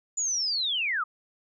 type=linear sweep; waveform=sine; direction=down; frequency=7030 to 1169 Hz; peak=-25 dBFS; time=0.17-1.04 s; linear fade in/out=10 ms; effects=none